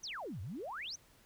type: exponential two-way sweep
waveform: sine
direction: down then up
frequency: 6530 to 83.4 to 6530 Hz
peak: -40 dBFS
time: 0.03-0.96 s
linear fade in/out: 10 ms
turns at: 0.41 s
effects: pink hiss -65 dBFS RMS until 1.25 s